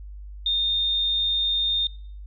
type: tone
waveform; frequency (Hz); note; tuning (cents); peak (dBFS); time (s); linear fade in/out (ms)
sine; 3648; A#7; -38; -20; 0.46-1.87; 2
effects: noise-tail reverb RT60 0.5 s tail -21 dB re dry + added 50 Hz sine -36 dBFS peak until 2.26 s